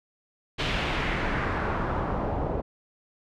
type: noise with low-pass filter sweep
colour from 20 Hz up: pink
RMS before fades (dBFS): -28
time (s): 0.58-2.62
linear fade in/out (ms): 20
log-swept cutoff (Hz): 3400 to 650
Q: 1.6
effects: none